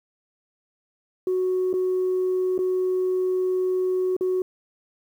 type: tone with dropouts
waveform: sine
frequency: 369.5 Hz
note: F#4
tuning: 2 cents flat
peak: -19 dBFS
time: 1.27-4.42 s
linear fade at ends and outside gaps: 2 ms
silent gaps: 1.73-1.738 / 2.579-2.589 / 4.166-4.209 s
effects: tanh soft clip ceiling -17 dBFS + 9-bit